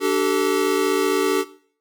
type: chord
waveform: square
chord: D suspended fourth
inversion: none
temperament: equal with one note detuned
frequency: 293.7 / 384.6 / 440 Hz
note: D4 / G4 / A4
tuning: 0 / -33 / 0 cents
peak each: -24 / -21 / -23 dBFS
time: 0-1.45 s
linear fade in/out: 50 ms
effects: noise-tail reverb RT60 0.5 s tail -17 dB re dry